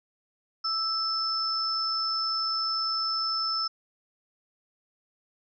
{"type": "tone pair together", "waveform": "sine", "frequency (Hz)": [1318.5, 5269], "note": ["E6", "E8"], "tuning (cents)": [0, -2], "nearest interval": "2 octaves", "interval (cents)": 2398, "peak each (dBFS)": [-31, -27], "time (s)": [0.64, 3.68], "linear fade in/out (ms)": 10, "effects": []}